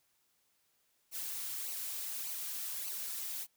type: noise with flanger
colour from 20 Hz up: blue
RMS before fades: -40 dBFS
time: 1.11-3.47 s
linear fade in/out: 50 ms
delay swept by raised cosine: 0.56 to 4.76 ms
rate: 1.7 Hz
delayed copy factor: -0.65
effects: white hiss -75 dBFS RMS until 3.56 s